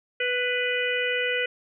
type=harmonic tone with a mistuned harmonic; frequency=493.9 Hz; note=B4; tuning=in tune; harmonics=1 / 3 / 4 / 5 / 6; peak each=-28 / -30 / -29 / -30 / -32 dBFS; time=0.2-1.46 s; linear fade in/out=5 ms; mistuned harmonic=4; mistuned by=+16 cents; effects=none